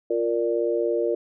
sine chord, Bb major, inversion second, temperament equal, 349.2 / 466.2 / 587.3 Hz, F4 / Bb4 / D5, 0 / 0 / 0 cents, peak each -25 / -24 / -27 dBFS, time 0.1-1.15 s, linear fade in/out 5 ms, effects none

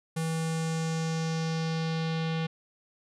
square tone with low-pass filter sweep, 162 Hz, E3, 30 cents flat, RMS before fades -30 dBFS, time 0.16-2.47 s, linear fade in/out 10 ms, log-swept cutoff 10000 to 3400 Hz, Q 2.1, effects none

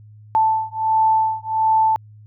sine beating tone pair, 880 / 881.4 Hz, A5 / A5, 0 / +3 cents, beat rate 1.4 Hz, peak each -18 dBFS, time 0.35-1.96 s, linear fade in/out 0 ms, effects added 106 Hz sine -41 dBFS peak until 2.26 s

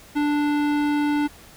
sine tone with hard clipping, 293.7 Hz, D4, in tune, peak -21 dBFS, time 0.15-1.28 s, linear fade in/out 20 ms, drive 17 dB, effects pink hiss -47 dBFS RMS until 1.56 s

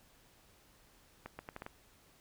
accelerating click train, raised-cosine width 0.5 ms, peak -28 dBFS, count 6, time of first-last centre 1.26-1.664 s, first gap 130 ms, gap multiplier 0.76, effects pink hiss -65 dBFS RMS until 2.2 s

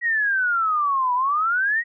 sine exponential two-way sweep, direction down then up, 1925 to 972 to 1925 Hz, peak -18 dBFS, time 0.01-1.84 s, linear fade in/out 50 ms, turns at 1.14 s, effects none

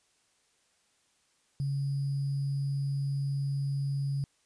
sine tone with sample-and-hold, 139.2 Hz, C#3, 8 cents sharp, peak -28 dBFS, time 1.6-4.24 s, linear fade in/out 0 ms, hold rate 4900 Hz, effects white hiss -70 dBFS RMS until 4.45 s + resampled to 22050 Hz

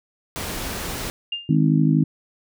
pink noise, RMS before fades -29 dBFS, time 0.36-1.1 s, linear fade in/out 0 ms
sine tone with exponential decay, 2808 Hz, F7, 9 cents sharp, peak -21 dBFS, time 1.32-1.56 s, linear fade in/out 5 ms, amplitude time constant 52 ms
harmonic tone, 52.2 Hz, G#1, 10 cents sharp, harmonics 3 / 4 / 5 / 6, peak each -17 / -23 / -20 / -24 dBFS, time 1.49-2.04 s, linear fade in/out 5 ms
effects none

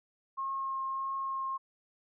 sine tone with vibrato, 1075 Hz, C6, 47 cents sharp, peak -32 dBFS, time 0.37-1.58 s, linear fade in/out 20 ms, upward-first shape triangle, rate 1.6 Hz, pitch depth 12 cents each way, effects none

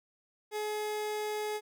30% pulse tone, 423.5 Hz, G#4, 34 cents sharp, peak -30 dBFS, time 0.51-1.61 s, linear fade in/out 50 ms, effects none

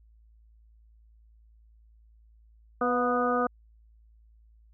harmonic tone with a mistuned harmonic, 246.9 Hz, B3, in tune, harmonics 1 / 2 / 3 / 4 / 5 / 6, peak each -30 / -28 / -31 / -40 / -28 / -36 dBFS, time 2.81-3.47 s, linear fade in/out 5 ms, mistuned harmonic 3, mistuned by -42 cents, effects added 55 Hz sine -55 dBFS peak until 4.73 s

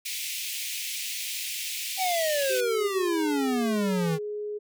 pink high-pass noise, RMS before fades -33 dBFS, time 0.05-2.61 s, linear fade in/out 10 ms, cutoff 2200 Hz, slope 48 dB/octave
square exponential sweep, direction down, 778 to 155.56 Hz, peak -25 dBFS, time 1.97-4.19 s, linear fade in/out 50 ms
sine tone with pitch glide, 383.3 to 418 Hz, G4 to G#4, -39 to +11 cents, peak -30 dBFS, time 2.49-4.59 s, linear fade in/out 20 ms, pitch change +150 cents, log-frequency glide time 2.76-3.33 s
effects none

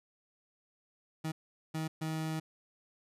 30% pulse tone bursts at uneven times, 158.4 Hz, D#3, 31 cents sharp, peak -31 dBFS, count 3, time 1.24-1.32 / 1.74-1.88 / 2.01-2.4 s, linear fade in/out 10 ms, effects resampled to 32000 Hz

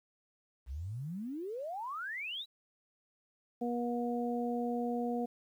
sine exponential sweep, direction up, 58.9 to 4018 Hz, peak -37 dBFS, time 0.66-2.46 s, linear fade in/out 50 ms
harmonic tone, 240 Hz, B3, 49 cents flat, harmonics 1 / 2 / 3, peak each -34 / -37 / -39 dBFS, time 3.61-5.26 s, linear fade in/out 10 ms
effects 11-bit

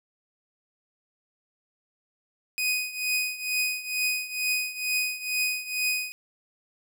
sawtooth tone with tremolo, 2496 Hz, D#7, 5 cents sharp, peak -19 dBFS, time 2.58-6.12 s, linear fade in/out 0 ms, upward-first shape triangle, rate 2.2 Hz, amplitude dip 85%, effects none

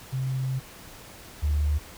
sine tone pair in turn, 131.3 / 74.03 Hz, C3 / D2, +6 / +14 cents, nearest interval minor seventh, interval 992 cents, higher first, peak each -25 / -21 dBFS, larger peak second, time 0.12-0.6 / 1.42-1.79 s, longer first, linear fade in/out 20 ms, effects pink hiss -46 dBFS RMS until 1.97 s

